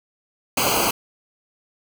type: noise with comb filter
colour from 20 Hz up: pink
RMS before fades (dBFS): -20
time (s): 0.57-0.91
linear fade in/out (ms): 5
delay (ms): 0.55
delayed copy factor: -1
effects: none